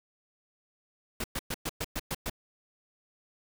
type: noise bursts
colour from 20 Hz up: pink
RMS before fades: -33 dBFS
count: 8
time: 1.2-2.298 s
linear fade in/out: 5 ms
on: 41 ms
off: 110 ms
effects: none